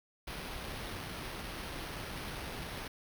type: noise with sample-and-hold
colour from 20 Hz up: pink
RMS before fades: -42 dBFS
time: 0.27-2.88 s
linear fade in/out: 5 ms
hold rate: 7350 Hz
effects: none